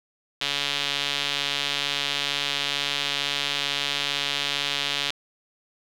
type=tone with band-pass filter; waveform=sawtooth; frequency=142.2 Hz; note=C#3; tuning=45 cents sharp; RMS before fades=-27 dBFS; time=0.41-5.11 s; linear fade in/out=5 ms; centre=3400 Hz; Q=2.6; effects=8-bit